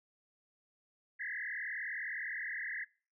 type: tone with frequency modulation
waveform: sine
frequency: 1849 Hz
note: A#6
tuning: 15 cents flat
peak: -37 dBFS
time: 1.19-2.85 s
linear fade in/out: 20 ms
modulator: 39.7 Hz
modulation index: 5.4
effects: noise-tail reverb RT60 0.4 s tail -23 dB re dry